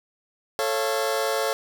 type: chord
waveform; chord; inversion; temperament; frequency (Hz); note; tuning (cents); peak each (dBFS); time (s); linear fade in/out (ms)
sawtooth; A augmented; none; just; 440 / 550 / 687.5; A4 / C#5 / E#5; 0 / -14 / -27; -23 / -22 / -25; 0.59-1.53; 0
effects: 8-bit